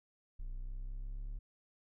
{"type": "exponential sweep", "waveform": "triangle", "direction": "up", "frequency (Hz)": [30.28, 35.75], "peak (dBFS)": -37, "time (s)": [0.39, 1.39], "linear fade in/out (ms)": 10, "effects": []}